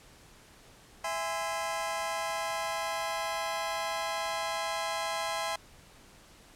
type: chord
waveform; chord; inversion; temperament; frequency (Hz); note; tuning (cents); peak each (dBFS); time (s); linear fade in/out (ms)
sawtooth; E augmented; none; just; 659.3 / 824.1 / 1030.1; E5 / G#5 / B#5; 0 / -14 / -27; -32; 1.04-5.56; 5
effects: pink hiss -56 dBFS RMS until 6.55 s + low-pass 11000 Hz 12 dB/octave